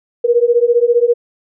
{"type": "beating tone pair", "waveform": "sine", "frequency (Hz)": [469.5, 484.5], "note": ["A#4", "B4"], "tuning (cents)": [12, -33], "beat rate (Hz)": 15, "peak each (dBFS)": -12, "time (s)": [0.24, 1.14], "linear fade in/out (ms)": 10, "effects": []}